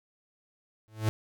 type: tone with exponential growth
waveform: 45% pulse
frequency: 109 Hz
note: A2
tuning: 16 cents flat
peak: -21 dBFS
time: 0.88-1.09 s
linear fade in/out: 0 ms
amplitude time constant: 44 ms
effects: none